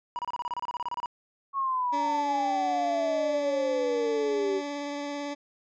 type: tone bursts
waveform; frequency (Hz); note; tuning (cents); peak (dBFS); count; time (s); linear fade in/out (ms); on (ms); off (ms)
triangle; 969; B5; -33; -27; 16; 0.16-1.059; 0; 29; 29
type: exponential sweep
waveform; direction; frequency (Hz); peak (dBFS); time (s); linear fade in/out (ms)
sine; down; 1108.7 to 379; -25; 1.53-4.62; 50
type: tone with vibrato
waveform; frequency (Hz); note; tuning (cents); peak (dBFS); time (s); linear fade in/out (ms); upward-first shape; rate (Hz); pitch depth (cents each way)
20% pulse; 287.6; D4; -36; -27; 1.92-5.35; 20; sine; 18; 12
effects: resampled to 16000 Hz